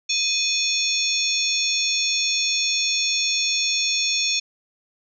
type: tone cluster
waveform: sine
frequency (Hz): 2490 / 3505 / 4318 / 5460 / 6550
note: D#7 / A7 / C#8 / F8 / G#8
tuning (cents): +1 / -7 / -46 / -40 / -25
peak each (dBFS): -26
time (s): 0.09-4.4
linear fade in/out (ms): 10
effects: none